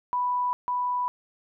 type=tone pair in turn; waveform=sine; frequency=987.8 / 987.8 Hz; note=B5 / B5; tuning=0 / 0 cents; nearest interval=unison; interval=0 cents; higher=neither; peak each=-23 / -24 dBFS; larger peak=first; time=0.13-0.53 / 0.68-1.08 s; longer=neither; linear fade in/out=0 ms; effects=none